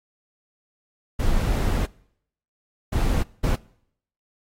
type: noise bursts at uneven times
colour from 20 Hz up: brown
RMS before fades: -21 dBFS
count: 3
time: 1.19-1.86 / 2.92-3.23 / 3.43-3.56 s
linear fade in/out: 10 ms
effects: noise-tail reverb RT60 0.7 s tail -23 dB re dry + AAC 48 kbps